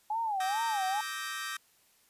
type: tone with vibrato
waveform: sine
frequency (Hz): 830.6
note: G#5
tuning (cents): 0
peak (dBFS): -29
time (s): 0.1-1.01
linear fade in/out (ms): 5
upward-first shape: sine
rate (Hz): 2.3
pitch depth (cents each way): 180
type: chord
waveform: sawtooth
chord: E half-diminished seventh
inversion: third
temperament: equal with one note detuned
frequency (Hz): 1174.7 / 1291.4 / 1568 / 1864.7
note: D6 / E6 / G6 / Bb6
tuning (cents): 0 / -36 / 0 / 0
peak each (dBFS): -39 / -39 / -36 / -37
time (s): 0.4-1.57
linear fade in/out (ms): 5
effects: white hiss -66 dBFS RMS until 2.09 s + resampled to 32000 Hz